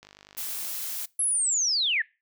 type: click train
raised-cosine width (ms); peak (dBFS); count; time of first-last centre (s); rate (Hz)
0.2; -30; 33; 0.03-0.669; 50.1
type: noise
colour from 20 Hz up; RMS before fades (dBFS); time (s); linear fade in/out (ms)
blue; -33; 0.37-1.06; 10
type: linear sweep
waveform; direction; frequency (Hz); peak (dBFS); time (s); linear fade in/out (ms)
sine; down; 11175 to 1661.2; -22; 1.19-2.02; 5
effects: noise-tail reverb RT60 0.3 s tail -24 dB re dry